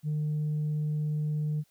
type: tone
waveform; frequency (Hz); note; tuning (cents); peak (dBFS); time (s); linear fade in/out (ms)
sine; 151.4; D#3; -47; -25; 0.03-1.64; 50
effects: tanh soft clip ceiling -25 dBFS + white hiss -69 dBFS RMS until 1.7 s